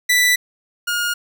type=tone pair in turn; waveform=sawtooth; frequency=1977 / 1427.1 Hz; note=B6 / F6; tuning=+1 / +37 cents; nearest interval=tritone; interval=564 cents; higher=first; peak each=-9 / -15 dBFS; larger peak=first; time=0.09-0.36 / 0.87-1.14 s; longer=neither; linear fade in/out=10 ms; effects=none